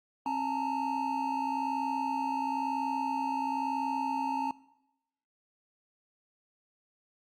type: tone cluster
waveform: triangle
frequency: 268.6 / 855 / 916 Hz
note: C4 / A5 / A#5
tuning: +46 / -50 / -31 cents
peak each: -34 / -32 / -30 dBFS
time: 0.26-4.51 s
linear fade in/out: 2 ms
effects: noise-tail reverb RT60 0.9 s tail -20 dB re dry + Opus 48 kbps